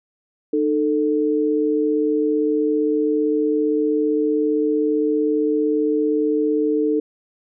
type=tone pair together; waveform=sine; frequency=304.7 / 442.3 Hz; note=D#4 / A4; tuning=-36 / +9 cents; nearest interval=tritone; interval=645 cents; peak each=-19 dBFS; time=0.53-7 s; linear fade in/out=5 ms; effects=none